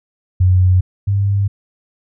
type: tone pair in turn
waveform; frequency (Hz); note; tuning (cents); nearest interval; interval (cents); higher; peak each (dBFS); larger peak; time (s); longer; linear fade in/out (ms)
sine; 91.8 / 99.78; F#2 / G2; -13 / +31; minor second; 144; second; -8 / -12; first; 0.4-0.81 / 1.07-1.48; neither; 10
effects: none